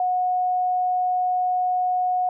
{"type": "tone", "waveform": "sine", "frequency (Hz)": 730, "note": "F#5", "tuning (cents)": -24, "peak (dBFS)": -19, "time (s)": [0, 2.29], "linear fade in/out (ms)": 2, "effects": []}